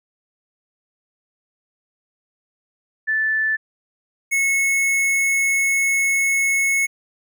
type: tone pair in turn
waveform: sine / square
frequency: 1754 / 2191 Hz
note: A6 / C#7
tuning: -6 / -21 cents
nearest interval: major third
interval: 385 cents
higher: second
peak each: -17 dBFS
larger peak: neither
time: 3.07-3.57 / 4.31-6.87 s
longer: second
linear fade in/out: 20 ms
effects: none